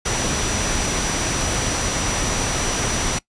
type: tone in noise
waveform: sine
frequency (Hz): 5870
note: F#8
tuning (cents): -15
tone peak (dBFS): -28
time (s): 0.05-3.19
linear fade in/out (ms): 10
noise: pink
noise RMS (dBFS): -22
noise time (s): 0.05-3.19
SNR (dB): -9
effects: noise-tail reverb RT60 0.1 s tail -21 dB re dry + resampled to 22050 Hz